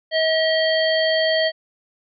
harmonic tone, 639 Hz, D#5, 46 cents sharp, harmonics 1 / 3 / 5 / 7, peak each -18 / -23 / -25 / -26 dBFS, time 0.11-1.52 s, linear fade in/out 50 ms, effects none

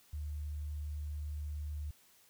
sine tone, 74.5 Hz, D2, 25 cents sharp, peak -37 dBFS, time 0.13-1.91 s, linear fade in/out 5 ms, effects white hiss -65 dBFS RMS until 2.29 s

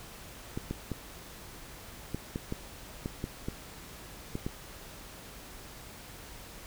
clicks, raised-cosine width 3 ms, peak -20 dBFS, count 11, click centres 0.575 / 0.71 / 0.917 / 2.146 / 2.359 / 2.524 / 3.059 / 3.241 / 3.485 / 4.354 / 4.465 s, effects added 50 Hz sine -55 dBFS peak until 6.66 s + pink hiss -48 dBFS RMS until 6.66 s

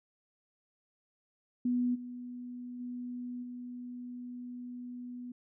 sine tone with level steps, 246 Hz, B3, 7 cents flat, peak -27 / -40 / -37 / -40 dBFS, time 1.65-5.32 s, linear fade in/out 5 ms, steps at 1.94 / 2.79 / 3.42 s, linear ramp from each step 20 ms, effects none

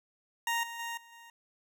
20% pulse tone with level steps, 932.3 Hz, A#5, in tune, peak -24 / -35 / -31 / -49 / -46 dBFS, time 0.47-1.3 s, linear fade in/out 2 ms, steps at 0.63 / 0.79 / 0.97 / 1.12 s, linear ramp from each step 5 ms, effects none

